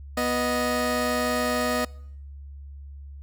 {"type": "tone pair together", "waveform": "20% pulse", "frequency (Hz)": [245.4, 622.3], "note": ["B3", "D#5"], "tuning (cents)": [-11, 0], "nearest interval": "octave + major third", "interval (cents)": 1611, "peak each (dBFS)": -21, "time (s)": [0.17, 1.85], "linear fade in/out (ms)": 5, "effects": ["noise-tail reverb RT60 0.7 s tail -24 dB re dry", "added 70 Hz sine -38 dBFS peak until 3.22 s"]}